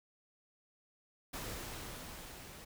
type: noise with level ramp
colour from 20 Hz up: pink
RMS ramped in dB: -42 to -52 dBFS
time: 1.33-2.65 s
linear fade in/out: 10 ms
effects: none